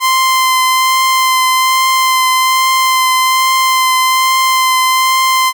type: tone with vibrato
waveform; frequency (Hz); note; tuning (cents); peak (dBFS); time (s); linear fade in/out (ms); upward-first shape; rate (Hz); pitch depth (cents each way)
sawtooth; 1039; C6; -12; -5; 0-5.53; 50; triangle; 1.2; 14
effects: none